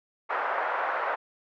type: band-pass noise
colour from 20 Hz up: white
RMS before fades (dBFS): -29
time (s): 0.29-1.16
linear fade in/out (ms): 20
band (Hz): 530 to 1500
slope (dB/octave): 24
effects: none